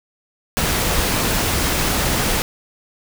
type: noise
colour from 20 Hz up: pink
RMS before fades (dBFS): -19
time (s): 0.57-2.42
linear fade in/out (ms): 0
effects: none